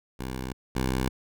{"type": "tone pair in turn", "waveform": "10% pulse", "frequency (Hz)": [64.3, 64.53], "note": ["C2", "C2"], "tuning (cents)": [-30, -23], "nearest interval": "unison", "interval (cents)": 7, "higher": "second", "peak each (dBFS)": [-24, -17], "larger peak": "second", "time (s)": [[0.19, 0.53], [0.75, 1.09]], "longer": "neither", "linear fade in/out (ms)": 10, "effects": []}